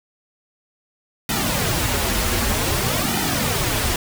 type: noise with flanger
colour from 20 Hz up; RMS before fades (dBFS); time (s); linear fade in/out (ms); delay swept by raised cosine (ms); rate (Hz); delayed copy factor
pink; -21; 1.29-3.96; 2; 1.8 to 7.1; 0.53; -0.75
effects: none